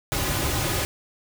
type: noise with comb filter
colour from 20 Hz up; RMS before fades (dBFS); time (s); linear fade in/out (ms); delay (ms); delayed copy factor
pink; -25; 0.12-0.85; 0; 4.4; -0.55
effects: none